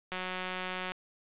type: click train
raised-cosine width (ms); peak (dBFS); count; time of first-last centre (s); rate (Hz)
0.3; -20; 148; 0.12-0.919; 184
effects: resampled to 8000 Hz + 10-bit